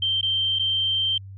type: tone with dropouts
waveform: sine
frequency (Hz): 3136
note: G7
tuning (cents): 0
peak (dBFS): -20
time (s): 0.02-1.18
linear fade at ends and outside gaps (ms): 5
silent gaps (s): 0.212-0.228 / 0.588-0.594
effects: added 97 Hz sine -37 dBFS peak until 1.37 s